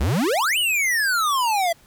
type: exponential two-way sweep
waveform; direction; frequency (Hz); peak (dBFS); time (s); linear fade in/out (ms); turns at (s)
square; up then down; 58.27 to 3054 to 655; -19; 0-1.73; 10; 0.58
effects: pink hiss -54 dBFS RMS until 1.86 s